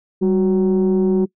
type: tone pair together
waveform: sine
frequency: 194.65 / 370 Hz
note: G3 / F#4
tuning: -12 / 0 cents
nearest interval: major seventh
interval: 1112 cents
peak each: -14 dBFS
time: 0.21-1.26 s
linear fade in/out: 20 ms
effects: noise-tail reverb RT60 0.1 s tail -23 dB re dry + tanh soft clip ceiling -10 dBFS